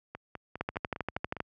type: two click trains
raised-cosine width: 0.5 ms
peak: -24 / -16 dBFS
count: 7 / 11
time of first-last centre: 0.15-1.367 / 0.61-1.404 s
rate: 4.93 / 12.6 Hz
effects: high-pass 60 Hz 12 dB/octave